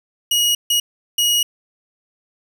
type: tone bursts at uneven times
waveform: sawtooth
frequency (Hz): 2895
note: F#7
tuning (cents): -38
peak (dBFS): -11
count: 3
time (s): 0.31-0.55 / 0.7-0.8 / 1.18-1.43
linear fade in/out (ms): 5
effects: none